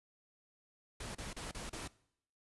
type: noise bursts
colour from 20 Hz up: pink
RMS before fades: -44 dBFS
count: 5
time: 1-1.878 s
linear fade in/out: 5 ms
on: 150 ms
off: 32 ms
effects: noise-tail reverb RT60 0.7 s tail -21 dB re dry + resampled to 24000 Hz